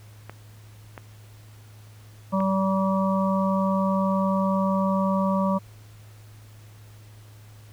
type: clicks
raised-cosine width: 0.5 ms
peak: -22 dBFS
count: 3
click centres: 0.296 / 0.978 / 2.404 s
type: harmonic tone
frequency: 192.2 Hz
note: G3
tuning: 34 cents flat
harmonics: 1 / 3 / 5 / 6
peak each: -22 / -27 / -29 / -30 dBFS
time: 2.32-5.59 s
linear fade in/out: 20 ms
effects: added 106 Hz sine -45 dBFS peak until 7.72 s + pink hiss -55 dBFS RMS until 7.72 s